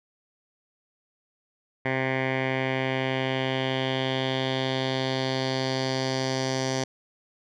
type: tone with low-pass filter sweep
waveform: 10% pulse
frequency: 131.6 Hz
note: C3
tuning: 10 cents sharp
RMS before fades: -27 dBFS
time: 1.85-6.84 s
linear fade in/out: 5 ms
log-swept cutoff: 2100 to 5700 Hz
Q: 3.2
effects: none